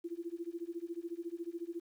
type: tone with tremolo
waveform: sine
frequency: 340.2 Hz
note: F4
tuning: 45 cents flat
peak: -35 dBFS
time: 0.04-1.8 s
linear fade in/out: 10 ms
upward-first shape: sine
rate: 14 Hz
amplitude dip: 95%
effects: 11-bit